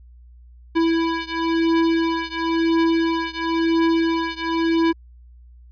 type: beating tone pair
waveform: square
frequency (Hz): 329.6 / 330.57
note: E4 / E4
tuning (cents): 0 / +5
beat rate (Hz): 0.97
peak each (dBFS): -21 / -22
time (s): 0.75-4.93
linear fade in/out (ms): 20
effects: added 60 Hz sine -43 dBFS peak until 5.71 s + resampled to 11025 Hz